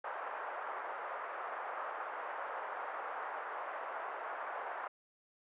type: band-pass noise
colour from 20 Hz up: white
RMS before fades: -42 dBFS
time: 0.04-4.88 s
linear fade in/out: 5 ms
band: 540 to 1400 Hz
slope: 24 dB/octave
effects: resampled to 8000 Hz